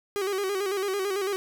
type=tone with vibrato; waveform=45% pulse; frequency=392 Hz; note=G4; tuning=in tune; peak=-26 dBFS; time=0.16-1.36 s; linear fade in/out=0 ms; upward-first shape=square; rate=9 Hz; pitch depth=65 cents each way; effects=none